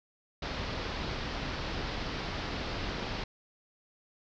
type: low-pass noise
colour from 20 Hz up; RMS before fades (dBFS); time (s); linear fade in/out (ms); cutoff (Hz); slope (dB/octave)
pink; -36; 0.42-3.24; 5; 5200; 48
effects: none